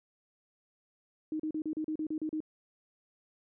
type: tone bursts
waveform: sine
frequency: 311.1 Hz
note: D#4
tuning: in tune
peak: -31 dBFS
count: 10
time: 1.32-2.404 s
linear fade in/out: 2 ms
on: 76 ms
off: 36 ms
effects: none